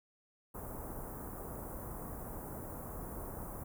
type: band-stop noise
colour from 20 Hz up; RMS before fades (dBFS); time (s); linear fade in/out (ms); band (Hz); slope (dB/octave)
pink; -44; 0.54-3.64; 10; 1200 to 11000; 24
effects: none